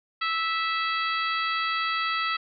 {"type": "harmonic tone", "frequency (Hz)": 656, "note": "E5", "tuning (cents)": -9, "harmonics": [2, 3, 4, 5, 6, 7], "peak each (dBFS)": [-27, -31, -33, -35, -37, -38], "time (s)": [0.21, 2.37], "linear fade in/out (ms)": 10, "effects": []}